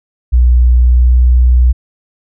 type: tone with pitch glide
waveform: sine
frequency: 61 to 61.71 Hz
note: B1 to B1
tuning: -21 to -1 cents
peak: -4 dBFS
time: 0.32-1.73 s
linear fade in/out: 20 ms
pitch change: +20 cents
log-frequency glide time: 0.83-1.13 s
effects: none